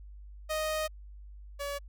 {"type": "tone pair in turn", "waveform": "sawtooth", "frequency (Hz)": [622.3, 568.1], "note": ["D#5", "C#5"], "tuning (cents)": [0, 42], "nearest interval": "major second", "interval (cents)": 158, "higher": "first", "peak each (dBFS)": [-26, -30], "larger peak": "first", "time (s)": [[0.49, 0.88], [1.59, 1.79]], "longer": "first", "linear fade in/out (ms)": 20, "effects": ["added 50 Hz sine -45 dBFS peak until 1.88 s"]}